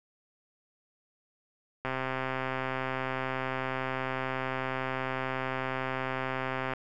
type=click train; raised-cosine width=0.5 ms; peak=-17 dBFS; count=641; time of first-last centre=1.85-6.735 s; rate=131 Hz; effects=none